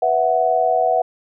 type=chord; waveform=sine; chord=B suspended fourth; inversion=none; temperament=equal; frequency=493.9 / 659.3 / 740 Hz; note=B4 / E5 / F#5; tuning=0 / 0 / 0 cents; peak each=-22 / -18 / -17 dBFS; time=0.02-1.02 s; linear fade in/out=5 ms; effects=none